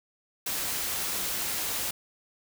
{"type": "noise", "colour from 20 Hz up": "white", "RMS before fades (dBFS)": -31, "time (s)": [0.46, 1.91], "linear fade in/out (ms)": 5, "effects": []}